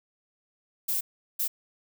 violet noise bursts at uneven times, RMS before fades -28 dBFS, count 2, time 0.88-1.01 / 1.39-1.48 s, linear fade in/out 10 ms, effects none

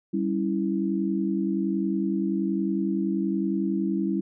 sine chord, C# diminished, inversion second, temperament equal with one note detuned, 196 / 277.2 / 327.9 Hz, G3 / C#4 / E4, 0 / 0 / -9 cents, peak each -26 / -30 / -27 dBFS, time 0.13-4.21 s, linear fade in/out 10 ms, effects none

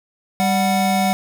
square tone pair together, 196 / 740 Hz, G3 / F#5, 0 / 0 cents, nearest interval octave + major seventh, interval 2300 cents, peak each -19 dBFS, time 0.4-1.13 s, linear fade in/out 0 ms, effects none

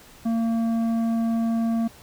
sine tone with tanh clipping, 228.3 Hz, A#3, 36 cents flat, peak -22 dBFS, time 0.25-1.88 s, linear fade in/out 10 ms, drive 9 dB, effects pink hiss -49 dBFS RMS until 2.02 s

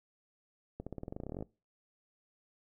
accelerating click train, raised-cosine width 2 ms, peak -27 dBFS, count 18, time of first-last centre 0.8-1.425 s, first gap 66 ms, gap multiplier 0.92, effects noise-tail reverb RT60 0.3 s tail -22 dB re dry

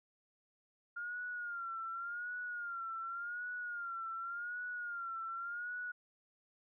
sine tone with vibrato, 1404 Hz, F6, 9 cents sharp, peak -39 dBFS, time 0.96-5.92 s, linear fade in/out 10 ms, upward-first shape sine, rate 0.88 Hz, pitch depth 80 cents each way, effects none

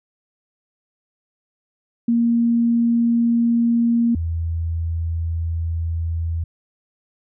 sine tone pair in turn, 234 / 82.73 Hz, A#3 / E2, +7 / +7 cents, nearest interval octave + tritone, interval 1800 cents, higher first, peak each -14 / -20 dBFS, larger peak first, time 2.08-4.15 / 4.15-6.44 s, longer second, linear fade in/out 5 ms, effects none

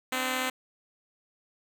5% pulse tone pair together, 257 / 293.7 Hz, C4 / D4, -31 / 0 cents, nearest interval major second, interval 231 cents, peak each -17 / -26 dBFS, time 0.12-0.5 s, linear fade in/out 5 ms, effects none

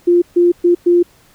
sine tone bursts at uneven times, 349.2 Hz, F4, in tune, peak -7 dBFS, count 4, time 0.07-0.22 / 0.36-0.52 / 0.64-0.75 / 0.86-1.03 s, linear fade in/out 10 ms, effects pink hiss -50 dBFS RMS until 1.34 s

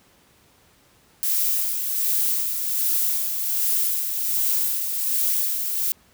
violet noise with tremolo, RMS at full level -21 dBFS, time 1.23-5.92 s, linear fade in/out 0 ms, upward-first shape sine, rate 1.3 Hz, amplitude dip 45%, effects pink hiss -57 dBFS RMS until 6.13 s + high-pass 60 Hz 12 dB/octave

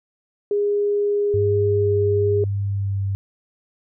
sine tone, 409.8 Hz, G#4, 23 cents flat, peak -17 dBFS, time 0.51-2.44 s, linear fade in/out 2 ms
sine tone with vibrato, 99 Hz, G2, 18 cents sharp, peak -20 dBFS, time 1.34-3.15 s, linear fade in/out 0 ms, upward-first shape sine, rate 1 Hz, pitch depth 15 cents each way
effects none

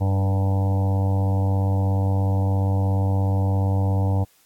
harmonic tone with a mistuned harmonic, 97 Hz, G2, 18 cents flat, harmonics 1 / 2 / 3 / 5 / 6 / 7 / 8 / 9 / 10, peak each -18 / -30 / -32 / -34 / -36 / -38 / -36 / -37 / -44 dBFS, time 0-4.25 s, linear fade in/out 20 ms, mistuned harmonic 2, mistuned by -17 cents, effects white hiss -59 dBFS RMS until 4.45 s + AAC 64 kbps

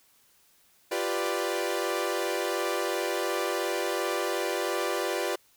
sawtooth chord, G dominant seventh, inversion third, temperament equal, 349.2 / 392 / 493.9 / 587.3 Hz, F4 / G4 / B4 / D5, 0 / 0 / 0 / 0 cents, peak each -29 dBFS, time 0.91-5.36 s, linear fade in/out 10 ms, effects white hiss -63 dBFS RMS until 5.56 s

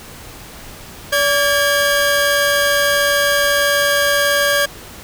sawtooth tone pair together, 574 / 1623.5 Hz, D5 / G#6, -40 / -40 cents, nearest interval octave + tritone, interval 1800 cents, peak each -12 dBFS, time 1.12-4.66 s, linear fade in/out 10 ms, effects pink hiss -36 dBFS RMS until 5.03 s

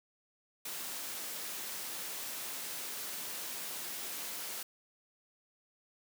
white high-pass noise, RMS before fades -41 dBFS, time 0.65-4.63 s, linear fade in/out 5 ms, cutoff 180 Hz, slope 12 dB/octave, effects none

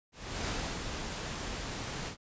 pink noise with ADSR envelope, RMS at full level -34 dBFS, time 0.12-2.17 s, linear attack 350 ms, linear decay 330 ms, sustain -4 dB, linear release 93 ms, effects resampled to 16000 Hz

